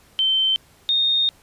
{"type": "tone pair in turn", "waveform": "sine", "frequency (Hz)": [3099, 3685], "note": ["G7", "A#7"], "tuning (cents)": [-21, -21], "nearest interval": "minor third", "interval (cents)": 300, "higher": "second", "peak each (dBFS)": -16, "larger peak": "neither", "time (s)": [[0.19, 0.56], [0.89, 1.29]], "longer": "second", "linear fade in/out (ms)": 0, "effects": ["pink hiss -54 dBFS RMS until 1.42 s", "resampled to 32000 Hz"]}